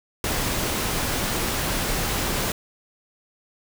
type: noise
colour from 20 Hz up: pink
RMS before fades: -25 dBFS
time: 0.24-2.52 s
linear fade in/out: 2 ms
effects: none